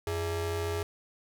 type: ring-modulated tone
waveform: 40% pulse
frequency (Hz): 252.1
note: B3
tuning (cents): +36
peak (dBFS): -26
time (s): 0.07-0.83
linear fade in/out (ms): 2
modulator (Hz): 163
effects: none